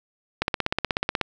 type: click train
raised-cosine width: 0.3 ms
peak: -6 dBFS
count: 14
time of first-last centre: 0.42-1.213 s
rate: 16.4 Hz
effects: none